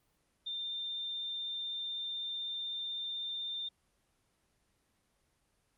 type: tone with vibrato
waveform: sine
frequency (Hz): 3600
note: A7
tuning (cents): +39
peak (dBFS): -36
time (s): 0.46-3.69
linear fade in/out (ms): 10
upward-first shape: sine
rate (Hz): 16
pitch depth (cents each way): 10
effects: pink hiss -75 dBFS RMS until 5.77 s + Opus 24 kbps